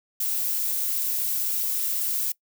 violet noise, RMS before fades -26 dBFS, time 0.2-2.32 s, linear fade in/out 5 ms, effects noise-tail reverb RT60 0.1 s tail -22 dB re dry

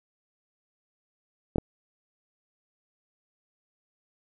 clicks, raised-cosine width 2 ms, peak -12 dBFS, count 2, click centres 1.559 / 1.583 s, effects none

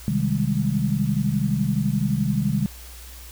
sine chord, Ab major seventh, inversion first, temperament equal, 130.81 / 155.56 / 196 / 207.7 Hz, C3 / Eb3 / G3 / Ab3, 0 / 0 / 0 / 0 cents, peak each -25 dBFS, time 0.08-2.66 s, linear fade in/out 0 ms, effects added 60 Hz sine -40 dBFS peak until 3.31 s + white hiss -44 dBFS RMS until 3.31 s

